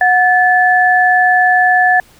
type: tone pair together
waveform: sine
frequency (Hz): 731 / 1736.7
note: F#5 / A6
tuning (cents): -21 / -23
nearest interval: octave + minor third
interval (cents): 1498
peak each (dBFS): -10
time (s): 0.01-2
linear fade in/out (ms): 2
effects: pink hiss -46 dBFS RMS until 2.19 s